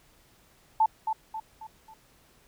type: tone with echo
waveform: sine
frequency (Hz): 880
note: A5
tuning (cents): 0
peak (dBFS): -18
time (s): 0.8-0.86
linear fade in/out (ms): 5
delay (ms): 270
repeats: 4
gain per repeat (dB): -7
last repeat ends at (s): 1.94
effects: pink hiss -61 dBFS RMS until 2.47 s